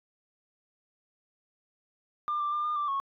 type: tone with pitch steps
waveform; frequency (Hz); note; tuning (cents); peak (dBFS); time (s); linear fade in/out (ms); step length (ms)
sine; 1197 / 1179 / 1197 / 1211 / 1175 / 1099; D6 / D6 / D6 / D#6 / D6 / C#6; +33 / +6 / +33 / -47 / +1 / -15; -26; 2.28-3; 0; 120
effects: tanh soft clip ceiling -24 dBFS